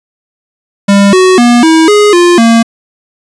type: tone with pitch steps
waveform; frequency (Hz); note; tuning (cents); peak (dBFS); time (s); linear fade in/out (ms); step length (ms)
square; 199.7 / 371.6 / 240.2 / 322 / 415.9 / 349.8 / 229.6; G3 / F#4 / B3 / E4 / G#4 / F4 / A#3; +32 / +7 / -48 / -41 / +2 / +3 / -26; -3; 0.88-2.63; 10; 250
effects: resampled to 22050 Hz